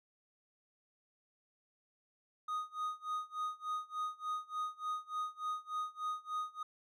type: tone with tremolo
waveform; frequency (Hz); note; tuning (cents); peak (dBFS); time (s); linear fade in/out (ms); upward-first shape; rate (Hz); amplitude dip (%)
triangle; 1243; D#6; -2; -32; 2.48-6.63; 5; sine; 3.4; 95
effects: none